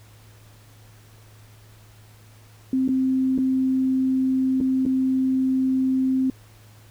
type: tone with dropouts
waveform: sine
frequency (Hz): 261.6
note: C4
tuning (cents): 0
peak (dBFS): -18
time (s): 2.73-6.3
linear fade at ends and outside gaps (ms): 2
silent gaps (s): 2.879-2.889 / 3.379-3.386 / 4.604-4.61 / 4.854-4.862
effects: added 107 Hz sine -48 dBFS peak until 6.9 s + pink hiss -54 dBFS RMS until 6.9 s